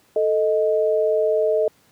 sine tone pair together, 440 / 624 Hz, A4 / D#5, 0 / +5 cents, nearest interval tritone, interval 605 cents, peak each -19 dBFS, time 0.16-1.68 s, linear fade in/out 2 ms, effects pink hiss -58 dBFS RMS until 1.91 s + high-pass 100 Hz 12 dB/octave

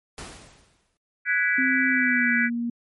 pink noise with exponential decay, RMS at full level -35 dBFS, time 0.18-0.97 s, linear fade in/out 1 ms, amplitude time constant 170 ms
sine chord, G# half-diminished seventh, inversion third, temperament equal with one note detuned, 1480 / 1661.2 / 1975.5 / 2310 Hz, F#6 / G#6 / B6 / D7, 0 / 0 / 0 / -29 cents, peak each -25 / -25 / -24 / -27 dBFS, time 1.25-2.5 s, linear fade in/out 50 ms
sine tone with pitch glide, 262 to 236.1 Hz, C4 to A#3, +2 to +22 cents, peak -24 dBFS, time 1.58-2.7 s, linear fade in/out 5 ms, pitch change -180 cents, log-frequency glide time 1.89-2.36 s
effects MP3 48 kbps

